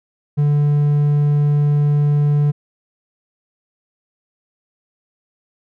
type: tone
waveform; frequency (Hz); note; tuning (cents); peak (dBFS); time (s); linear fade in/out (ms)
triangle; 146.3; D3; -6; -10; 0.37-2.52; 20
effects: none